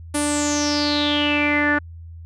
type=tone with low-pass filter sweep; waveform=sawtooth; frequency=293.7 Hz; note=D4; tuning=in tune; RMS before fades=-20 dBFS; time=0.14-1.79 s; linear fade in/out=10 ms; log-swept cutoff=10000 to 1600 Hz; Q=8.6; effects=added 83 Hz sine -35 dBFS peak until 2.25 s